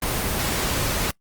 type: noise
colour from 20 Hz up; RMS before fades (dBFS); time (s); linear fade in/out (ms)
pink; -24; 0.02-1.11; 5
effects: noise-tail reverb RT60 0.1 s tail -22 dB re dry + Opus 24 kbps